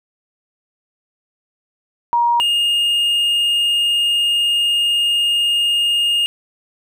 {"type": "tone pair in turn", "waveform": ["sine", "triangle"], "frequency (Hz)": [947, 2838], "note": ["A#5", "F7"], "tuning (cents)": [27, 27], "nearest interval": "octave + perfect fifth", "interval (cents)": 1900, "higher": "second", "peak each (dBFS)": -12, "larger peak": "neither", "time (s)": [[2.13, 2.4], [2.4, 6.26]], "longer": "second", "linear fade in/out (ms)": 0, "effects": []}